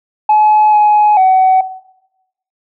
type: tone with pitch steps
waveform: sine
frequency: 852 / 841 / 753 Hz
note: G#5 / G#5 / F#5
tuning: +44 / +22 / +30 cents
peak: -4 dBFS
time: 0.29-1.61 s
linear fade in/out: 5 ms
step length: 440 ms
effects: noise-tail reverb RT60 0.9 s tail -18 dB re dry + tanh soft clip ceiling -3 dBFS